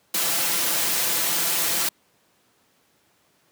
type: noise with comb filter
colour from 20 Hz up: white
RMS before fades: -23 dBFS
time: 0.14-1.89 s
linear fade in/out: 5 ms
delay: 5.9 ms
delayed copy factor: +0.65
effects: pink hiss -63 dBFS RMS until 3.51 s + high-pass 150 Hz 12 dB/octave